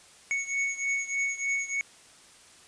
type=beating tone pair; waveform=square; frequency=2217 / 2220.3 Hz; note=C#7 / C#7; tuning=0 / +2 cents; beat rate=3.3 Hz; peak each=-30 / -33 dBFS; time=0.31-1.81 s; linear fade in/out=0 ms; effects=white hiss -54 dBFS RMS until 2.67 s + resampled to 22050 Hz